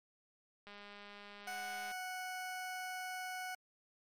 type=click train; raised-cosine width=0.3 ms; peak=-37 dBFS; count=255; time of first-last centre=0.67-1.915 s; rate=204 Hz
type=tone; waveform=20% pulse; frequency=739 Hz; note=F#5; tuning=2 cents flat; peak=-36 dBFS; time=1.47-3.55 s; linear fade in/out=5 ms
effects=MP3 64 kbps